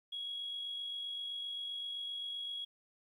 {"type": "tone with amplitude modulation", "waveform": "sine", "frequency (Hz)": 3322, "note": "G#7", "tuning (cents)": 0, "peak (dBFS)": -36, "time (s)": [0.12, 2.65], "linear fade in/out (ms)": 10, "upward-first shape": "sine", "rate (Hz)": 47.7, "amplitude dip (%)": 35, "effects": ["tanh soft clip ceiling -33 dBFS", "12-bit"]}